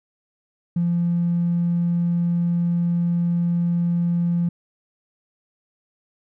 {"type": "tone with tanh clipping", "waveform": "triangle", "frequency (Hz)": 172.2, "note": "F3", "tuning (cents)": -24, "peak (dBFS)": -17, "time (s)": [0.76, 4.49], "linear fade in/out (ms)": 5, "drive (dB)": 1, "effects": []}